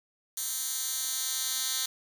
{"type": "tone with high-pass filter sweep", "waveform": "10% pulse", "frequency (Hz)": 260.5, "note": "C4", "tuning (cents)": -7, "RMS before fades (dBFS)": -32, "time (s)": [0.37, 1.86], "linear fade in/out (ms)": 5, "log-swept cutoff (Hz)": [7300, 4400], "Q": 0.99, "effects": []}